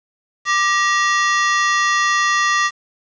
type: ring-modulated tone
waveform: 40% pulse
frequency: 1544 Hz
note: G6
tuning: 27 cents flat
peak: -10 dBFS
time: 0.45-2.71 s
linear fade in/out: 50 ms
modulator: 361 Hz
effects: resampled to 16000 Hz + 7-bit